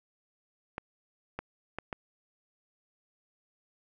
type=clicks; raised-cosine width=0.5 ms; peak=-20 dBFS; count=4; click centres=0.781 / 1.39 / 1.786 / 1.928 s; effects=none